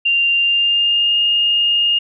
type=tone with pitch glide; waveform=sine; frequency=2784 to 2836 Hz; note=F7 to F7; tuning=-6 to +26 cents; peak=-12 dBFS; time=0.05-1.99 s; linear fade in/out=10 ms; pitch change=+32 cents; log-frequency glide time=0.34-1.17 s; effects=none